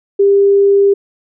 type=tone; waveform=sine; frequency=398.7 Hz; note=G4; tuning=29 cents sharp; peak=-6 dBFS; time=0.19-0.94 s; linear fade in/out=10 ms; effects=none